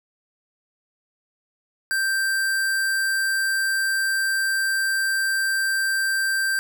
square tone, 1570 Hz, G6, 2 cents sharp, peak -21 dBFS, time 1.91-6.59 s, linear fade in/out 0 ms, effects none

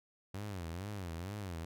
sawtooth tone with vibrato, 92.5 Hz, F#2, in tune, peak -36 dBFS, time 0.34-1.65 s, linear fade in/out 5 ms, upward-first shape sine, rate 2.2 Hz, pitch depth 220 cents each way, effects none

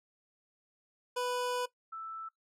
25% pulse / sine tone pair in turn, 494.8 / 1321 Hz, B4 / E6, +3 / +3 cents, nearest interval octave + perfect fourth, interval 1700 cents, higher second, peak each -28 / -39 dBFS, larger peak first, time 1.16-1.66 / 1.92-2.29 s, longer first, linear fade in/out 10 ms, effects noise-tail reverb RT60 0.1 s tail -17 dB re dry + low-pass 12000 Hz 12 dB/octave

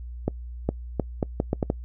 accelerating click train, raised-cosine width 2 ms, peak -9 dBFS, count 8, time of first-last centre 0.28-1.701 s, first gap 410 ms, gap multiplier 0.75, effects noise-tail reverb RT60 0.1 s tail -25 dB re dry + added 60 Hz sine -34 dBFS peak until 1.84 s

